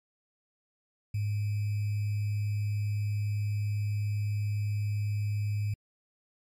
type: tone with sample-and-hold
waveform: sine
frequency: 103.83 Hz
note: G#2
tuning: in tune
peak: -27 dBFS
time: 1.14-5.74 s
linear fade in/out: 5 ms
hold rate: 2450 Hz
effects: MP3 64 kbps